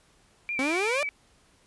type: tone with vibrato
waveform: sine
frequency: 2349 Hz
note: D7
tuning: in tune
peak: -28 dBFS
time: 0.49-1.09 s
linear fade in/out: 0 ms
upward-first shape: triangle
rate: 6.5 Hz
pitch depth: 61 cents each way
type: exponential sweep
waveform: sawtooth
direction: up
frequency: 254.7 to 606 Hz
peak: -22 dBFS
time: 0.59-1.03 s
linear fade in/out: 0 ms
effects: pink hiss -62 dBFS RMS until 1.66 s + resampled to 24000 Hz